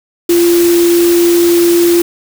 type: tone in noise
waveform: sine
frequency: 344.6 Hz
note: F4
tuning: 23 cents flat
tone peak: -6 dBFS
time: 0.29-2.02 s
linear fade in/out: 5 ms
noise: white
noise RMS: -19 dBFS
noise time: 0.29-2.02 s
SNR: +10 dB
effects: none